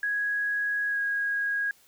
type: tone with pitch glide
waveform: sine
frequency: 1661.2 to 1643.1 Hz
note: G#6 to G#6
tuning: 0 to -19 cents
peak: -25 dBFS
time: 0.03-1.71 s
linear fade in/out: 2 ms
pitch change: -19 cents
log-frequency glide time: 0.89-0.98 s
effects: white hiss -60 dBFS RMS until 1.87 s